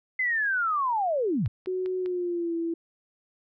sine linear sweep, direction down, 2064 to 85.3 Hz, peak -23 dBFS, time 0.19-1.48 s, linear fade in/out 5 ms
click train, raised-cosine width 0.3 ms, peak -29 dBFS, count 4, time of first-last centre 1.46-2.06 s, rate 5 Hz
sine tone with pitch glide, 370 to 333.5 Hz, F#4 to E4, 0 to +20 cents, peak -26 dBFS, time 1.67-2.74 s, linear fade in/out 5 ms, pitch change -180 cents, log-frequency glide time 1.98-2.55 s
effects none

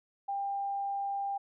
sine tone, 796 Hz, G5, 26 cents sharp, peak -31 dBFS, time 0.28-1.38 s, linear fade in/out 10 ms, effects none

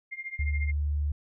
sine tone with tremolo, 2114 Hz, C7, 17 cents sharp, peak -31 dBFS, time 0.11-0.72 s, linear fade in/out 20 ms, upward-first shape triangle, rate 14 Hz, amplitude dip 95%
sine tone, 73.4 Hz, D2, in tune, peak -25 dBFS, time 0.39-1.12 s, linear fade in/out 5 ms
effects none

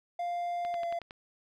triangle tone with pitch glide, 698.5 to 684.1 Hz, F5 to F5, 0 to -36 cents, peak -29 dBFS, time 0.19-0.99 s, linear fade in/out 5 ms, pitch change -36 cents, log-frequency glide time 0.72-0.8 s
click train, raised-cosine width 0.3 ms, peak -28 dBFS, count 6, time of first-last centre 0.65-1.109 s, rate 10.9 Hz
effects none

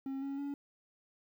triangle tone with pitch steps, 270 / 276.3 / 282.8 Hz, C#4 / C#4 / C#4, -45 / -6 / +35 cents, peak -34 dBFS, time 0.06-0.54 s, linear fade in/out 2 ms, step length 160 ms, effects 11-bit

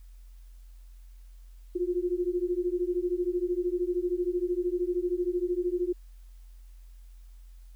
sine beating tone pair, 349.2 / 362.2 Hz, F4 / F#4, 0 / -37 cents, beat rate 13 Hz, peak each -29 dBFS, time 1.75-5.93 s, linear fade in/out 10 ms, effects added 43 Hz sine -46 dBFS peak until 7.75 s + white hiss -68 dBFS RMS until 7.75 s

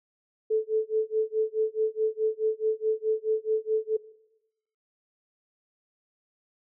sine tone with tremolo, 437.4 Hz, A4, 10 cents flat, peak -20 dBFS, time 0.5-3.97 s, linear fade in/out 10 ms, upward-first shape sine, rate 4.7 Hz, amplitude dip 95%, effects noise-tail reverb RT60 0.9 s tail -19 dB re dry

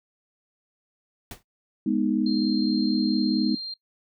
pink noise with exponential decay, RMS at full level -34 dBFS, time 1.31-1.43 s, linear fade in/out 2 ms, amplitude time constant 26 ms
sine chord, G# minor, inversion none, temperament equal, 207.7 / 246.9 / 311.1 Hz, G#3 / B3 / D#4, 0 / 0 / 0 cents, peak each -25 dBFS, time 1.86-3.55 s, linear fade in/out 5 ms
sine tone, 4186 Hz, C8, in tune, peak -31 dBFS, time 2.26-3.74 s, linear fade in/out 5 ms
effects noise-tail reverb RT60 0.1 s tail -19 dB re dry

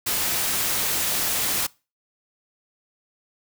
white noise, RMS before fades -24 dBFS, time 0.06-1.67 s, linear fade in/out 10 ms, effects noise-tail reverb RT60 0.3 s tail -23 dB re dry

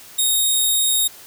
10% pulse tone, 3729 Hz, A#7, in tune, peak -8 dBFS, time 0.18-1.08 s, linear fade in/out 10 ms, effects white hiss -42 dBFS RMS until 1.26 s

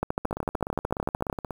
two click trains, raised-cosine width 1 ms, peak -11 / -18 dBFS, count 18 / 22, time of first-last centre 0.03-1.299 / 0.25-1.507 s, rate 13.4 / 16.7 Hz, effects 7-bit

